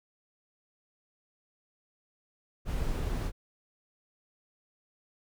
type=noise; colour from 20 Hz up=brown; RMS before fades=-31 dBFS; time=2.65-3.32 s; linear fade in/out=50 ms; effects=none